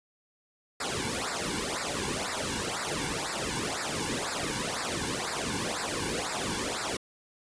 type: noise with flanger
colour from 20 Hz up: pink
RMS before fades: -32 dBFS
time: 0.8-6.97 s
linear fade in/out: 5 ms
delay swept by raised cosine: 0.31 to 1.61 ms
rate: 2 Hz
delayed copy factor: -1
effects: resampled to 22050 Hz